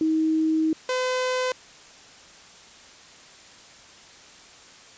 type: tone pair in turn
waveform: sine / sawtooth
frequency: 316.8 / 508.9 Hz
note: D#4 / C5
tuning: +31 / -48 cents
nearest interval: minor sixth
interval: 821 cents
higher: second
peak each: -19 dBFS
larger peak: neither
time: 0.01-0.73 / 0.89-1.52 s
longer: first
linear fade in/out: 2 ms
effects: white hiss -48 dBFS RMS until 4.97 s + resampled to 16000 Hz